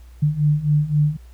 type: beating tone pair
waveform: sine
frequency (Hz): 146.83 / 150.63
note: D3 / D3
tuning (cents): 0 / +44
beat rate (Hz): 3.8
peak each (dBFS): -20 / -17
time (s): 0.22-1.17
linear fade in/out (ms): 10
effects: added 60 Hz sine -40 dBFS peak until 1.33 s + pink hiss -57 dBFS RMS until 1.33 s